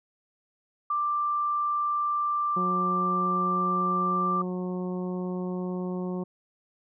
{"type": "tone", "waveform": "sine", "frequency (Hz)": 1180, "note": "D6", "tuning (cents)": 8, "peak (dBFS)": -24, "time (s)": [0.9, 4.42], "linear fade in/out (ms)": 5}
{"type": "harmonic tone", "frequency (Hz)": 181.8, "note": "F#3", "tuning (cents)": -30, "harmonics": [1, 2, 3, 4, 5, 6], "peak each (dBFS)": [-30, -34, -41, -46, -46, -47], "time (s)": [2.56, 6.24], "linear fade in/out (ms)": 10}
{"effects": []}